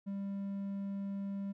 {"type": "tone", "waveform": "triangle", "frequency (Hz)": 197.9, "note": "G3", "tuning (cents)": 17, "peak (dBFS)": -34, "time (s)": [0.06, 1.53], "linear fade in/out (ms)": 20, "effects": []}